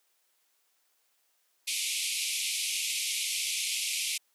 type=band-pass noise; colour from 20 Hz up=pink; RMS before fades=-32 dBFS; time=1.67-4.18 s; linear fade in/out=10 ms; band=2200 to 12000 Hz; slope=96 dB/octave; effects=white hiss -72 dBFS RMS until 4.34 s + high-pass 400 Hz 12 dB/octave